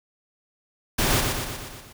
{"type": "noise with echo", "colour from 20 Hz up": "pink", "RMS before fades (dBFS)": -22, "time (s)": [0.98, 1.21], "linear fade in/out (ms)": 10, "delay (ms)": 120, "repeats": 6, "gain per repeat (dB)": -4, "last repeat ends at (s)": 1.93, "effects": []}